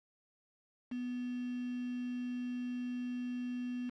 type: tone with quantisation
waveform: sine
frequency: 246.9 Hz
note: B3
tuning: in tune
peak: -36 dBFS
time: 0.91-3.9 s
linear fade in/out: 10 ms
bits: 8
effects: low-pass 3000 Hz 12 dB/octave